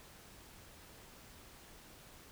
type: silence
effects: pink hiss -57 dBFS RMS until 2.31 s